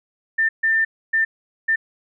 sine tone bursts at uneven times, 1793 Hz, A6, 32 cents sharp, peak -15 dBFS, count 4, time 0.38-0.49 / 0.63-0.85 / 1.13-1.25 / 1.68-1.76 s, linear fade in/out 10 ms, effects none

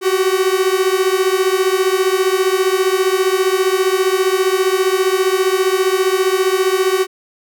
45% pulse beating tone pair, 370 / 385 Hz, F#4 / G4, 0 / -31 cents, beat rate 15 Hz, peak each -16 dBFS, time 0.01-7.07 s, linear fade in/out 50 ms, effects none

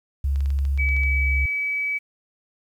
sine tone with pitch glide, 69.3 to 68.35 Hz, C#2 to C#2, 0 to -24 cents, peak -19 dBFS, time 0.24-1.46 s, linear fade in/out 5 ms, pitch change -24 cents, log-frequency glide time 0.61-1.34 s
clicks, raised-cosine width 0.2 ms, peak -26 dBFS, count 10, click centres 0.359 / 0.406 / 0.459 / 0.504 / 0.589 / 0.652 / 0.776 / 0.889 / 0.966 / 1.035 s
sine tone, 2286 Hz, D7, 47 cents flat, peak -22 dBFS, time 0.78-1.99 s, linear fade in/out 20 ms
effects 9-bit

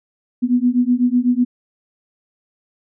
sine beating tone pair, 242.4 / 250.4 Hz, B3 / B3, -32 / +24 cents, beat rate 8 Hz, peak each -16 dBFS, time 0.42-1.45 s, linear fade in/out 20 ms, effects none

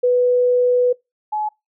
sine tone pair in turn, 494.2 / 850.7 Hz, B4 / G#5, +1 / +41 cents, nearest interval major sixth, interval 940 cents, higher second, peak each -12 / -19 dBFS, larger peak first, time 0.03-0.93 / 1.32-1.49 s, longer first, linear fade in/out 10 ms, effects noise-tail reverb RT60 0.2 s tail -24 dB re dry

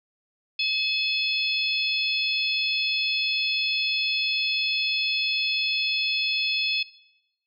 harmonic tone, 857 Hz, A5, 46 cents flat, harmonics 3 / 4 / 5 / 6, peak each -26 / -28 / -30 / -32 dBFS, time 0.59-6.83 s, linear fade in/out 5 ms, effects noise-tail reverb RT60 0.9 s tail -18 dB re dry

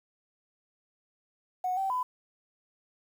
sine tone with pitch steps, 735 / 773 / 1004 Hz, F#5 / G5 / B5, -12 / -24 / +28 cents, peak -27 dBFS, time 1.64-2.03 s, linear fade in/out 5 ms, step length 130 ms, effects 9-bit

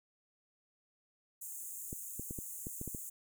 pink high-pass noise, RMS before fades -45 dBFS, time 1.41-3.1 s, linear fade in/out 10 ms, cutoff 6600 Hz, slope 96 dB/octave
clicks, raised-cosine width 3 ms, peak -29 dBFS, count 8, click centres 1.929 / 2.196 / 2.309 / 2.388 / 2.669 / 2.814 / 2.877 / 2.948 s
effects none

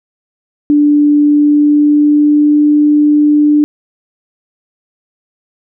sine tone with pitch glide, 293.7 to 296.8 Hz, D4 to D4, 0 to +18 cents, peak -5 dBFS, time 0.7-3.64 s, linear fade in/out 0 ms, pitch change +18 cents, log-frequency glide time 1.18-2.63 s, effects none

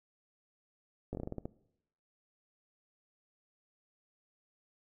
slowing click train, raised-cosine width 2 ms, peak -25 dBFS, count 9, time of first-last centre 1.13-1.455 s, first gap 19 ms, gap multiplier 1.21, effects noise-tail reverb RT60 0.8 s tail -20 dB re dry

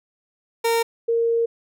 30% pulse / sine tone pair in turn, 460.8 / 462.8 Hz, A#4 / A#4, -20 / -13 cents, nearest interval unison, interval 7 cents, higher second, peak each -15 / -17 dBFS, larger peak first, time 0.64-0.83 / 1.08-1.46 s, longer second, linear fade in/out 10 ms, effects none

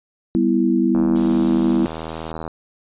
sine chord, E minor, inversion first, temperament equal, 196 / 246.9 / 329.6 Hz, G3 / B3 / E4, 0 / 0 / 0 cents, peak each -20 / -18 / -18 dBFS, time 0.35-1.86 s, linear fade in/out 0 ms
click train, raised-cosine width 1 ms, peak -15 dBFS, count 124, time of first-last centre 0.95-2.478 s, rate 80.5 Hz
violet noise, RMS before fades -24 dBFS, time 1.15-2.32 s, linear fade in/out 10 ms
effects resampled to 8000 Hz

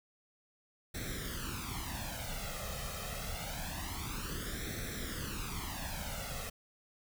pink noise with flanger, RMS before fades -40 dBFS, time 0.94-6.5 s, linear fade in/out 10 ms, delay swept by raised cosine 0.51 to 1.61 ms, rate 0.26 Hz, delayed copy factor +0.8, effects none

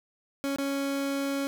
30% pulse tone with dropouts, 277.2 Hz, C#4, in tune, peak -25 dBFS, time 0.44-1.47 s, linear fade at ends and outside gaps 0 ms, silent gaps 0.56-0.585 s, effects none

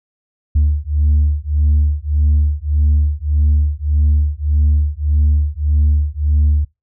sine beating tone pair, 73.42 / 75.12 Hz, D2 / D2, 0 / +40 cents, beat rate 1.7 Hz, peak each -13 dBFS, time 0.55-6.65 s, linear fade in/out 10 ms, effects noise-tail reverb RT60 0.2 s tail -24 dB re dry + tanh soft clip ceiling -7 dBFS

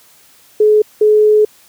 sine tone bursts at uneven times, 425.5 Hz, G#4, 42 cents sharp, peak -6 dBFS, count 2, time 0.6-0.82 / 1.01-1.45 s, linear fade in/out 5 ms, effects white hiss -47 dBFS RMS until 1.68 s + high-pass 60 Hz 12 dB/octave

